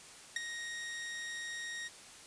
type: tone with ADSR envelope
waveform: sawtooth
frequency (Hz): 1873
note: A#6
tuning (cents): +8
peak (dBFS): -26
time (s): 0.36-1.89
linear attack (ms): 4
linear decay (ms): 14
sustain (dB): -10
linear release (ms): 23
effects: white hiss -53 dBFS RMS until 2.26 s + resampled to 22050 Hz